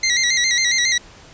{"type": "tone with vibrato", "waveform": "15% pulse", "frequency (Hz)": 2009, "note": "B6", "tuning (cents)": 29, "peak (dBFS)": -8, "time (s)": [0.03, 0.98], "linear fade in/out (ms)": 5, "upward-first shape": "square", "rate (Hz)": 7.3, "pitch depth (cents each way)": 67, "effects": ["pink hiss -44 dBFS RMS until 1.33 s", "resampled to 16000 Hz"]}